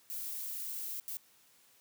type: noise bursts at uneven times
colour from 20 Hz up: violet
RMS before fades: -40 dBFS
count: 2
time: 0.1-1 / 1.08-1.17 s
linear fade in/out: 0 ms
effects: white hiss -65 dBFS RMS until 1.8 s + high-pass 80 Hz 12 dB/octave